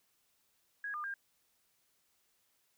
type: tone with pitch steps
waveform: sine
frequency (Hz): 1655 / 1207 / 1604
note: G#6 / D6 / G6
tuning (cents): -6 / +47 / +39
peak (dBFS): -37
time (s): 0.84-1.14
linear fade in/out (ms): 2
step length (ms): 100
effects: white hiss -75 dBFS RMS until 2.77 s